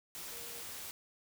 sine tone in noise, 470.6 Hz, A#4, 16 cents sharp, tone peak -55 dBFS, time 0.32-0.62 s, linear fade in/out 0 ms, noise white, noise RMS -45 dBFS, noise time 0.15-0.91 s, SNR -13 dB, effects none

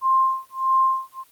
sine tone with tremolo, 1055 Hz, C6, 14 cents sharp, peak -14 dBFS, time 0.01-1.24 s, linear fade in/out 50 ms, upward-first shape sine, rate 1.6 Hz, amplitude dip 100%, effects white hiss -56 dBFS RMS until 1.31 s + Opus 32 kbps

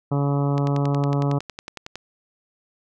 harmonic tone, 141.6 Hz, C#3, 37 cents sharp, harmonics 1 / 2 / 3 / 4 / 5 / 6 / 7 / 8 / 9, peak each -20 / -26 / -30 / -32 / -34 / -36 / -37 / -38 / -39 dBFS, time 0.11-1.39 s, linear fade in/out 10 ms
click train, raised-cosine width 0.2 ms, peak -16 dBFS, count 16, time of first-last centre 0.58-1.956 s, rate 10.9 Hz
effects none

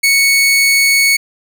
sawtooth tone, 2217 Hz, C#7, in tune, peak -5 dBFS, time 0.03-1.17 s, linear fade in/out 10 ms, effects none

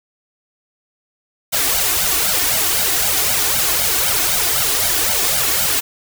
white noise with flanger, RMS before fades -17 dBFS, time 1.52-5.81 s, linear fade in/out 20 ms, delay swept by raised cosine 1.3 to 2.8 ms, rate 3.9 Hz, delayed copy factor +1, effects none

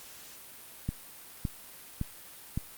click train, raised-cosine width 5 ms, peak -18 dBFS, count 4, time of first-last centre 0.89-2.575 s, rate 1.78 Hz, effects white hiss -49 dBFS RMS until 2.77 s + Opus 48 kbps

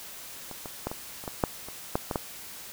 clicks, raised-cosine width 1 ms, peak -25 / -23 / -15 / -20 / -28 / -19 / -8 / -26 / -10 / -15 / -12 dBFS, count 11, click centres 0.513 / 0.658 / 0.87 / 0.915 / 1.239 / 1.278 / 1.438 / 1.686 / 1.955 / 2.112 / 2.158 s, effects white hiss -43 dBFS RMS until 2.72 s

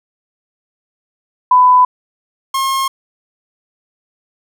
sine / 45% pulse tone pair in turn, 1000 / 1074 Hz, B5 / C6, +21 / +45 cents, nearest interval minor second, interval 124 cents, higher second, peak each -5 / -14 dBFS, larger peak first, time 1.51-1.85 / 2.54-2.88 s, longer neither, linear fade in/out 5 ms, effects none

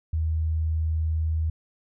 sine tone, 79.6 Hz, D#2, 40 cents sharp, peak -22 dBFS, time 0.13-1.5 s, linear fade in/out 5 ms, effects none

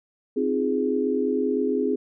sine chord, F minor seventh, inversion second, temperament equal, 261.6 / 311.1 / 349.2 / 415.3 Hz, C4 / Eb4 / F4 / Ab4, 0 / 0 / 0 / 0 cents, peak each -25 / -30 / -30 / -24 dBFS, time 0.36-1.96 s, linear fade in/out 10 ms, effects none

